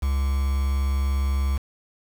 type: tone with quantisation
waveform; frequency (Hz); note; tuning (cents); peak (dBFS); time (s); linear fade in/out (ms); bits
triangle; 68.5; C#2; -20; -18; 0.02-1.58; 10; 6
effects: none